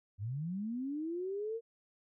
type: linear sweep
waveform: sine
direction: up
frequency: 92.4 to 466.2 Hz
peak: -35 dBFS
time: 0.18-1.61 s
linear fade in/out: 50 ms
effects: none